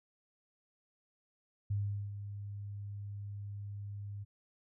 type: tone with ADSR envelope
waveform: sine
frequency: 101.5 Hz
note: G#2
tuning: 39 cents flat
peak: -30 dBFS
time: 1.7-4.25 s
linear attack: 9 ms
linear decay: 400 ms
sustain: -10 dB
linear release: 25 ms
effects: none